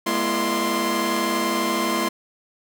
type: tone cluster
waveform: sawtooth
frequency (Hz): 208.1 / 240.2 / 336.1 / 603 / 1049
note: G#3 / B3 / E4 / D5 / C6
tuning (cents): +4 / -48 / +34 / +46 / +4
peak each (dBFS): -25 / -24 / -22 / -29 / -21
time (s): 0.06-2.09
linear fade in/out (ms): 10
effects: none